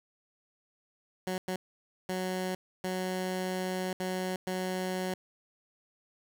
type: tone bursts at uneven times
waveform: 15% pulse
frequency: 185 Hz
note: F#3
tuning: in tune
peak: -25 dBFS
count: 6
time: 1.27-1.38 / 1.48-1.56 / 2.09-2.55 / 2.84-3.93 / 4-4.36 / 4.47-5.14 s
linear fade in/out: 2 ms
effects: none